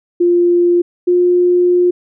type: tone pair in turn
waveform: sine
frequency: 349.2 / 355.7 Hz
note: F4 / F4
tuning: 0 / +32 cents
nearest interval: unison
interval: 32 cents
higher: second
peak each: -8 dBFS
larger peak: neither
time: 0.2-0.82 / 1.07-1.91 s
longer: second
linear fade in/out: 10 ms
effects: none